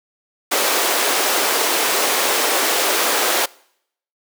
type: high-pass noise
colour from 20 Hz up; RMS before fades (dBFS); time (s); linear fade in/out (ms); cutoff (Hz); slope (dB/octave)
pink; -18; 0.51-3.46; 10; 370; 24
effects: noise-tail reverb RT60 0.7 s tail -24 dB re dry